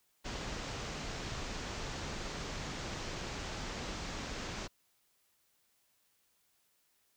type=low-pass noise; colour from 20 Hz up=pink; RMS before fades=-41 dBFS; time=0.24-4.68 s; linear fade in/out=20 ms; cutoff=7100 Hz; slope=48 dB/octave; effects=white hiss -74 dBFS RMS until 7.16 s